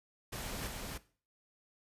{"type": "noise with echo", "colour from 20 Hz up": "pink", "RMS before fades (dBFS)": -41, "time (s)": [0.32, 0.68], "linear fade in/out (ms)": 10, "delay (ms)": 300, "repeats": 1, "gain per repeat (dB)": -2, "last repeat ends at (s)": 0.98, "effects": ["noise-tail reverb RT60 0.4 s tail -17 dB re dry", "resampled to 32000 Hz"]}